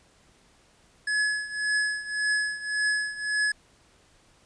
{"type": "tone with tremolo", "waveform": "square", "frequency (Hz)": 1698, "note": "G#6", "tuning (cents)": 38, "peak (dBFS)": -22, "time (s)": [1.07, 3.52], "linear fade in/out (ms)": 5, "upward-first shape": "triangle", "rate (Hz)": 1.8, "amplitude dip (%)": 85, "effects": ["pink hiss -60 dBFS RMS until 4.45 s", "resampled to 22050 Hz"]}